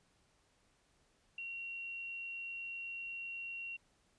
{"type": "tone with ADSR envelope", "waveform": "sine", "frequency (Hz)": 2744, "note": "F7", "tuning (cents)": -31, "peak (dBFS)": -38, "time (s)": [1.38, 3.77], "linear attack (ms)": 4, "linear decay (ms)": 4, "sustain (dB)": -3, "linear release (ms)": 12, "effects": ["pink hiss -73 dBFS RMS until 4.18 s", "resampled to 22050 Hz"]}